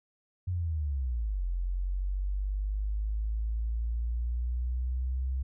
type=linear two-way sweep; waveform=sine; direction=down then up; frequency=92.5 to 43.65 to 65.4 Hz; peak=-28 dBFS; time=0.47-5.43 s; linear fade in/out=10 ms; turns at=1.46 s; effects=none